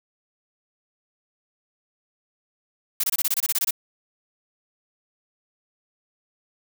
blue noise bursts, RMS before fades -22 dBFS, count 12, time 3-3.708 s, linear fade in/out 5 ms, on 37 ms, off 24 ms, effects none

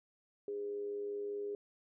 sine tone with amplitude modulation, 409.3 Hz, G#4, 25 cents flat, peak -35 dBFS, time 0.48-1.55 s, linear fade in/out 2 ms, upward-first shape sine, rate 105 Hz, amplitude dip 40%, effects none

